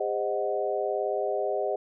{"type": "chord", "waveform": "sine", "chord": "Ab dominant seventh", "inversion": "none", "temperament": "equal with one note detuned", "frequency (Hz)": [404.6, 523.3, 622.3, 740], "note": ["Ab4", "C5", "Eb5", "Gb5"], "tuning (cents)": [-45, 0, 0, 0], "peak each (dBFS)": [-30, -32, -30, -33], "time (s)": [0, 1.76], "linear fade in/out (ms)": 5, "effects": []}